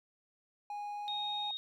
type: tone with pitch glide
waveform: triangle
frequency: 825 to 830.7 Hz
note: G#5 to G#5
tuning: -12 to 0 cents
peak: -36 dBFS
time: 0.7-1.51 s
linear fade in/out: 2 ms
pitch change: +12 cents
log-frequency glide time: 0.92-1.21 s
type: tone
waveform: sine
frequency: 3729 Hz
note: A#7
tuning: in tune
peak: -36 dBFS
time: 1.08-1.57 s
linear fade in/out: 0 ms
effects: none